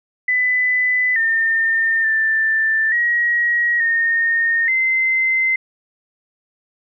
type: tone with pitch steps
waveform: sine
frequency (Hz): 2001 / 1811 / 1774 / 1900 / 1839 / 2068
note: B6 / A6 / A6 / A#6 / A#6 / C7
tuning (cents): +22 / +49 / +14 / +33 / -24 / -21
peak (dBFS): -14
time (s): 0.28-5.56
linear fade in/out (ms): 5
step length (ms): 880
effects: none